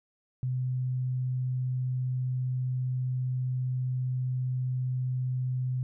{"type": "tone", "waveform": "sine", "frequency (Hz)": 127.5, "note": "C3", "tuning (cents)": -44, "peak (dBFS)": -27, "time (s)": [0.43, 5.83], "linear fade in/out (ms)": 0, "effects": []}